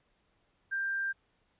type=tone; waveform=sine; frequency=1585 Hz; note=G6; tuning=19 cents sharp; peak=-30 dBFS; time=0.71-1.13 s; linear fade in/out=20 ms; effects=pink hiss -73 dBFS RMS until 1.59 s + resampled to 8000 Hz

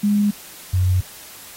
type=tone pair in turn; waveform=sine; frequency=205.9 / 91.72 Hz; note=G#3 / F#2; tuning=-15 / -15 cents; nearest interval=octave + major second; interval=1400 cents; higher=first; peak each=-14 dBFS; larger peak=neither; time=0.03-0.31 / 0.73-1.01 s; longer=neither; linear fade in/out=10 ms; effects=white hiss -40 dBFS RMS until 1.56 s + AAC 48 kbps

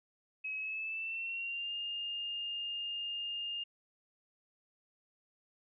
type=tone with pitch glide; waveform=sine; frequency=2557 to 2821 Hz; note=D#7 to F7; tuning=+47 to +17 cents; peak=-36 dBFS; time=0.44-3.64 s; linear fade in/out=10 ms; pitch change=+170 cents; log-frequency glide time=0.56-1.74 s; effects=none

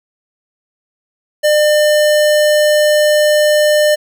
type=tone; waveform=square; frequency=600 Hz; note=D5; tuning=37 cents sharp; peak=-9 dBFS; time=1.43-3.96 s; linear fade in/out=20 ms; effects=none

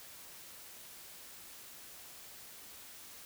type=silence; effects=white hiss -52 dBFS RMS until 3.25 s

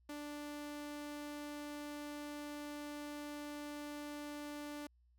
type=tone; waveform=sawtooth; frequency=293.7 Hz; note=D4; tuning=in tune; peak=-40 dBFS; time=0.09-4.87 s; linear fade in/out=5 ms; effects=added 60 Hz sine -67 dBFS peak until 5.18 s

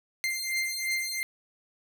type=beating tone pair; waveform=sawtooth; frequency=2093 / 2095.9 Hz; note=C7 / C7; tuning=0 / +2 cents; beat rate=2.9 Hz; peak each=-28 dBFS; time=0.24-1.23 s; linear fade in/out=0 ms; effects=none

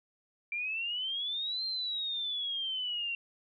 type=exponential two-way sweep; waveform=sine; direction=up then down; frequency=2349 to 4186 to 2736 Hz; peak=-32 dBFS; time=0.52-3.15 s; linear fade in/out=2 ms; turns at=1.65 s; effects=none

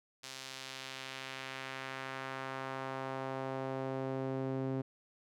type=tone with band-pass filter sweep; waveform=sawtooth; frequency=132.9 Hz; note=C3; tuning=27 cents sharp; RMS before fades=-40 dBFS; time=0.23-4.82 s; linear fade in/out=10 ms; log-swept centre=5200 to 310 Hz; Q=1; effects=none

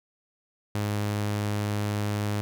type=tone; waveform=sawtooth; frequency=103.83 Hz; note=G#2; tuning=in tune; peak=-22 dBFS; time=0.75-2.41 s; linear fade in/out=0 ms; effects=none

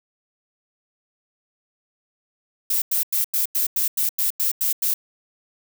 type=noise bursts; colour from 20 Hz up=violet; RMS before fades=-21 dBFS; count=11; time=2.7-4.94 s; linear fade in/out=5 ms; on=120 ms; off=92 ms; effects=none

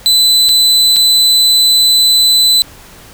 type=tone with dropouts; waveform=40% pulse; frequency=4010 Hz; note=B7; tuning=26 cents sharp; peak=-5 dBFS; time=0.06-2.62 s; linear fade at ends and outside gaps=0 ms; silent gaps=0.487-0.491 / 0.961-0.966 s; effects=pink hiss -37 dBFS RMS until 3.13 s

